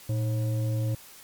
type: tone with frequency modulation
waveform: sine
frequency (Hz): 114.4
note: A#2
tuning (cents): -32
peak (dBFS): -24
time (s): 0.09-0.95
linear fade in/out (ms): 5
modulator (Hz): 425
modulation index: 0.39
effects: white hiss -49 dBFS RMS until 1.23 s + MP3 96 kbps